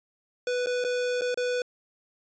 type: tone with dropouts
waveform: square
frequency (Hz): 494.2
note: B4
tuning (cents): +1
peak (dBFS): -26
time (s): 0.47-1.62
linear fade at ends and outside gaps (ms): 2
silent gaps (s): 0.661-0.669 / 0.841-0.847 / 1.211-1.218 / 1.344-1.374
effects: resampled to 16000 Hz